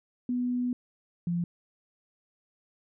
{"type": "tone pair in turn", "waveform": "sine", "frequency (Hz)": [246.9, 172.64], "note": ["B3", "F3"], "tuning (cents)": [0, -20], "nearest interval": "tritone", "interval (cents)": 620, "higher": "first", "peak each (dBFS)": -26, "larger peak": "neither", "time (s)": [[0.29, 0.73], [1.27, 1.44]], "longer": "first", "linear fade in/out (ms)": 2, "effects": []}